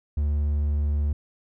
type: tone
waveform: triangle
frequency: 73.42 Hz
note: D2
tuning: in tune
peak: -19 dBFS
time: 0.17-1.13 s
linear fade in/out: 5 ms
effects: none